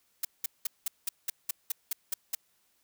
blue noise bursts, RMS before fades -30 dBFS, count 11, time 0.23-2.35 s, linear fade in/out 5 ms, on 20 ms, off 190 ms, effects white hiss -71 dBFS RMS until 2.83 s

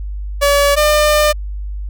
sawtooth tone pair in turn, 570 / 601.1 Hz, C#5 / D5, +48 / +40 cents, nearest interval minor second, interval 92 cents, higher second, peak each -6 dBFS, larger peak neither, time 0.41-0.76 / 0.76-1.33 s, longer second, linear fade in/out 20 ms, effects added 50 Hz sine -21 dBFS peak until 1.89 s

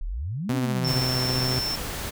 sine exponential two-way sweep, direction up then down, 31.08 to 286 to 125.8 Hz, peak -27 dBFS, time 0.01-1 s, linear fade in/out 0 ms, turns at 0.55 s
sawtooth tone with tremolo, 127.3 Hz, C3, 47 cents flat, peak -20 dBFS, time 0.49-1.59 s, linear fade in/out 5 ms, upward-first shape sine, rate 15 Hz, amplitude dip 25%
sine tone, 5370 Hz, E8, 31 cents sharp, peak -26 dBFS, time 0.84-1.76 s, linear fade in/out 10 ms
pink noise, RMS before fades -32 dBFS, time 0.86-2.11 s, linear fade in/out 20 ms
effects none

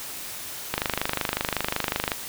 click train, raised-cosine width 0.3 ms, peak -7 dBFS, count 36, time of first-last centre 0.74-2.118 s, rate 25.4 Hz, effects white hiss -36 dBFS RMS until 2.28 s

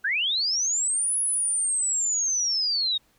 sine linear two-way sweep, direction up then down, 1480 to 10470 to 3688 Hz, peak -22 dBFS, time 0.04-2.98 s, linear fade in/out 10 ms, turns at 1.19 s, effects pink hiss -64 dBFS RMS until 3.18 s

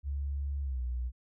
sine tone with pitch glide, 70.2 to 61.47 Hz, C#2 to B1, +22 to -7 cents, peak -31 dBFS, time 0.03-1.12 s, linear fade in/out 50 ms, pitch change -229 cents, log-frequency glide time 0.62-0.82 s, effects none

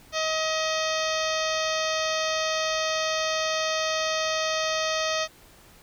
harmonic tone with a mistuned harmonic, 633 Hz, D#5, 30 cents sharp, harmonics 1 / 2 / 3 / 4 / 5 / 6 / 7 / 8 / 9 / 10, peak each -28 / -31 / -33 / -34 / -35 / -36 / -36 / -37 / -38 / -38 dBFS, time 0.12-5.28 s, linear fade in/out 50 ms, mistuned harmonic 6, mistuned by -86 cents, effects pink hiss -53 dBFS RMS until 5.82 s

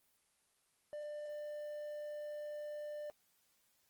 triangle tone with quantisation, 595 Hz, D5, 22 cents sharp, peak -40 dBFS, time 0.93-3.1 s, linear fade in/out 0 ms, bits 11, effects white hiss -75 dBFS RMS until 3.89 s + Opus 24 kbps

